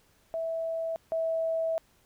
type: tone pair in turn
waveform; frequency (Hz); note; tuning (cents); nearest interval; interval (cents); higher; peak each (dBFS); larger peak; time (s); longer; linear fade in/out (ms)
sine; 655 / 651.9; E5 / E5; -11 / -19; unison; 8; first; -29 / -26; second; 0.34-0.96 / 1.12-1.78; second; 0
effects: pink hiss -65 dBFS RMS until 2.05 s